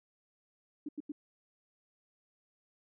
sine tone bursts, 295 Hz, D4, 8 cents sharp, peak -36 dBFS, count 3, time 0.86-1.12 s, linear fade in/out 5 ms, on 28 ms, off 88 ms, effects none

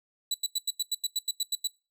25% pulse tone bursts, 3951 Hz, B7, in tune, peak -22 dBFS, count 12, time 0.31-1.674 s, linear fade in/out 5 ms, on 33 ms, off 88 ms, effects noise-tail reverb RT60 0.3 s tail -24 dB re dry

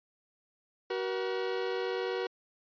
40% pulse tone pair together, 377 / 477.8 Hz, F#4 / A#4, +32 / +43 cents, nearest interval major third, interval 411 cents, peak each -33 / -33 dBFS, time 0.9-2.27 s, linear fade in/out 5 ms, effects resampled to 11025 Hz

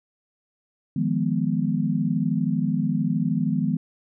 sine chord, F half-diminished seventh, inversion third, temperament equal, 155.56 / 174.61 / 207.7 / 246.9 Hz, Eb3 / F3 / Ab3 / Cb4, 0 / 0 / 0 / 0 cents, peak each -26 dBFS, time 0.96-3.77 s, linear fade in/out 5 ms, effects none

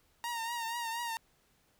sawtooth tone with vibrato, 930 Hz, A#5, 4 cents flat, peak -31 dBFS, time 0.24-1.17 s, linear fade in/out 0 ms, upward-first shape triangle, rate 4.2 Hz, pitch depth 60 cents each way, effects pink hiss -70 dBFS RMS until 1.79 s

